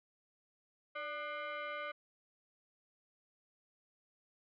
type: tone with frequency modulation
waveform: sine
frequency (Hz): 313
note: D#4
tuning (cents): +10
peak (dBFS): -39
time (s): 0.95-1.92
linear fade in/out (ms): 10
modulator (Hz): 898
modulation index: 2.3
effects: none